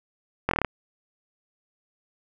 slowing click train, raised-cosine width 0.5 ms, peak -7 dBFS, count 7, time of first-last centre 0.49-0.647 s, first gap 22 ms, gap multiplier 1.07, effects none

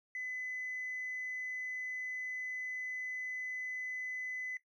triangle tone, 2013 Hz, B6, 33 cents sharp, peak -34 dBFS, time 0.15-4.57 s, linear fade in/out 2 ms, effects noise-tail reverb RT60 0.1 s tail -18 dB re dry + tanh soft clip ceiling -36 dBFS

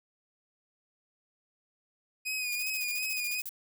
sawtooth tone with vibrato, 2489 Hz, D#7, in tune, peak -28 dBFS, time 2.25-3.42 s, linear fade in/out 20 ms, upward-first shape sine, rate 2.7 Hz, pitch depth 39 cents each way
violet noise bursts, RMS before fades -38 dBFS, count 14, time 2.52-3.492 s, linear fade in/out 2 ms, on 36 ms, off 36 ms
effects none

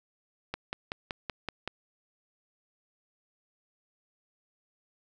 click train, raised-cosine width 0.3 ms, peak -17 dBFS, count 7, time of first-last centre 0.54-1.676 s, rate 5.28 Hz, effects none

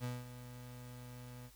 35% pulse tone with ADSR envelope, 123.4 Hz, B2, 1 cent flat, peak -35 dBFS, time 0-1.51 s, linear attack 42 ms, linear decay 200 ms, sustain -12 dB, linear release 55 ms, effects added 50 Hz sine -62 dBFS peak until 1.55 s + white hiss -64 dBFS RMS until 1.55 s

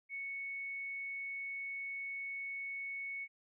sine tone, 2215 Hz, C#7, 2 cents flat, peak -39 dBFS, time 0.09-3.28 s, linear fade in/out 50 ms, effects none

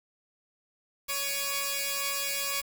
5% pulse tone cluster, 559 / 1120 / 2462 Hz, C#5 / C#6 / D#7, +14 / +18 / -19 cents, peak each -23 dBFS, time 1.08-2.62 s, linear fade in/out 20 ms, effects 7-bit

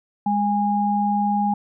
sine tone pair together, 205.2 / 821 Hz, G#3 / G#5, -21 / -20 cents, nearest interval 2 octaves, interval 2401 cents, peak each -21 / -20 dBFS, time 0.26-1.54 s, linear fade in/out 5 ms, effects none

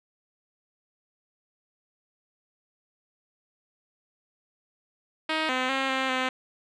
5% pulse tone with pitch steps, 314.9 / 256.6 / 267.9 / 264 / 257.9 Hz, D#4 / C4 / C4 / C4 / C4, +21 / -34 / +41 / +16 / -25 cents, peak -13 dBFS, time 5.29-6.29 s, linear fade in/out 5 ms, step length 200 ms, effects low-pass 4000 Hz 12 dB/octave

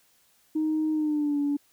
sine tone with pitch glide, 311.3 to 287.1 Hz, D#4 to D4, +1 to -39 cents, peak -22 dBFS, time 0.55-1.57 s, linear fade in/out 10 ms, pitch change -140 cents, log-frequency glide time 0.92-1.39 s, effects tanh soft clip ceiling -19 dBFS + white hiss -64 dBFS RMS until 1.72 s

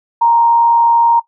sine tone with frequency modulation, 932.3 Hz, A#5, in tune, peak -7 dBFS, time 0.21-1.2 s, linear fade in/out 10 ms, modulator 98.2 Hz, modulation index 0.21, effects noise-tail reverb RT60 0.1 s tail -17 dB re dry

